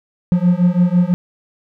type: beating tone pair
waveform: triangle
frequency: 174.61 / 180.61 Hz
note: F3 / F#3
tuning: 0 / -42 cents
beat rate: 6 Hz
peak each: -12 dBFS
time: 0.32-1.14 s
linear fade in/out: 0 ms
effects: none